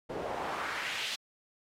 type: noise with band-pass filter sweep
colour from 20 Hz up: pink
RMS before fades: -37 dBFS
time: 0.09-1.16 s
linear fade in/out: 10 ms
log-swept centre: 420 to 3800 Hz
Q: 1.7
effects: AAC 48 kbps